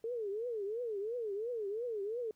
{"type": "tone with vibrato", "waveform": "sine", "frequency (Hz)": 440.1, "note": "A4", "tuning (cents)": 0, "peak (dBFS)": -35, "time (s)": [0.04, 2.31], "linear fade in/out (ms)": 2, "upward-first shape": "triangle", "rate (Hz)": 2.9, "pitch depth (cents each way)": 230, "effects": ["pink hiss -75 dBFS RMS until 2.35 s"]}